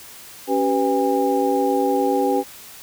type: tone cluster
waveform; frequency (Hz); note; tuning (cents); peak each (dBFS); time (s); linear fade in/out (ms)
sine; 278.1 / 388.4 / 495.6 / 811; C#4 / G4 / B4 / G#5; +6 / -16 / +6 / -41; -22; 0.47-2.44; 50
effects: white hiss -41 dBFS RMS until 2.82 s